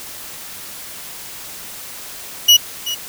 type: tone with echo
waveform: 35% pulse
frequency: 2924 Hz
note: F#7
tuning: 21 cents flat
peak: -4 dBFS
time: 2.48-2.57 s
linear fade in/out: 10 ms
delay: 380 ms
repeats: 1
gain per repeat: -14 dB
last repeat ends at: 2.95 s
effects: white hiss -33 dBFS RMS until 3.08 s